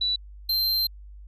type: tone pair in turn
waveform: sine / square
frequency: 3951 / 4139 Hz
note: B7 / C8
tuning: 0 / -20 cents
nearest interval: minor second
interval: 80 cents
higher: second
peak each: -22 dBFS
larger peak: neither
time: 0.01-0.16 / 0.49-0.87 s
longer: second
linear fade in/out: 5 ms
effects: added 50 Hz sine -41 dBFS peak until 1.27 s